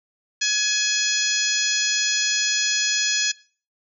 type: harmonic tone with a mistuned harmonic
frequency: 843 Hz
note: G#5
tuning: 26 cents sharp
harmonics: 2 / 3 / 4 / 5 / 6 / 7 / 8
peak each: -27 / -27 / -27 / -27 / -27 / -27 / -27 dBFS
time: 0.41-3.32 s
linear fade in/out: 10 ms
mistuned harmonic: 4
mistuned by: -18 cents
effects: noise-tail reverb RT60 0.4 s tail -20 dB re dry